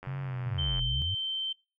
click train, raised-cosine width 0.5 ms, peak -29 dBFS, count 72, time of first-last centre 0.03-0.793 s, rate 93.1 Hz
sine tone with vibrato, 130.81 Hz, C3, in tune, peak -32 dBFS, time 0.07-1.02 s, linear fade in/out 0 ms, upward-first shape sine, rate 2.2 Hz, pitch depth 83 cents each way
sine exponential two-way sweep, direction down then up, 130.81 to 41.09 to 105.1 Hz, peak -31 dBFS, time 0.46-1.15 s, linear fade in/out 10 ms, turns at 0.8 s
sine tone, 3108 Hz, G7, 16 cents flat, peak -30 dBFS, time 0.58-1.53 s, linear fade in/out 10 ms
effects noise-tail reverb RT60 0.3 s tail -24 dB re dry

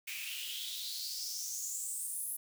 white noise with high-pass filter sweep, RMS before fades -40 dBFS, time 0.07-2.37 s, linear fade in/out 10 ms, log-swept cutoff 2300 to 11000 Hz, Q 5.9, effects none

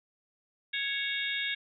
harmonic tone with a mistuned harmonic, 555 Hz, C#5, 2 cents sharp, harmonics 3 / 4 / 5 / 6 / 7, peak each -36 / -34 / -39 / -39 / -36 dBFS, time 0.73-1.55 s, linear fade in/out 10 ms, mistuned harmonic 7, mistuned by -91 cents, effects none

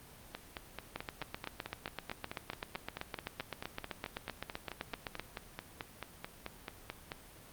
two click trains, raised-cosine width 0.3 ms, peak -23 / -21 dBFS, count 32 / 34, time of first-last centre 0.35-7.119 / 0.96-5.196 s, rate 4.58 / 7.79 Hz, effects pink hiss -55 dBFS RMS until 7.52 s + Opus 32 kbps

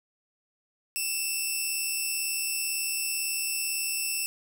10% pulse tone pair together, 2622 / 2700 Hz, E7 / E7, -10 / +41 cents, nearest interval minor second, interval 51 cents, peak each -22 dBFS, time 0.96-4.26 s, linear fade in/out 0 ms, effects none

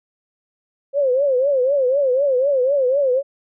sine tone with vibrato, 536 Hz, C5, 42 cents sharp, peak -14 dBFS, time 0.93-3.23 s, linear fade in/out 50 ms, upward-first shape triangle, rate 4 Hz, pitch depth 160 cents each way, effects none

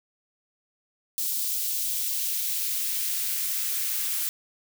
blue noise with high-pass filter sweep, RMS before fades -28 dBFS, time 1.18-4.29 s, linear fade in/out 0 ms, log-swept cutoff 4100 to 1300 Hz, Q 0.95, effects none

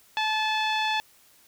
sawtooth tone with low-pass filter, 867 Hz, A5, 26 cents flat, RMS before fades -26 dBFS, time 0.17-1 s, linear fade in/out 0 ms, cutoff 3500 Hz, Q 2.4, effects white hiss -58 dBFS RMS until 1.47 s

